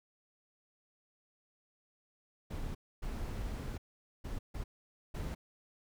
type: noise bursts at uneven times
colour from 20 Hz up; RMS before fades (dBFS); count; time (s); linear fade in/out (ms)
brown; -39; 5; 2.5-2.75 / 3.02-3.78 / 4.24-4.39 / 4.54-4.64 / 5.14-5.35; 10
effects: none